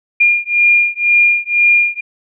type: beating tone pair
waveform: sine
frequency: 2411 / 2413 Hz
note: D7 / D7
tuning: +45 / +46 cents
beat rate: 2 Hz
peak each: -12 dBFS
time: 0.2-2.01 s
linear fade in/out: 10 ms
effects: none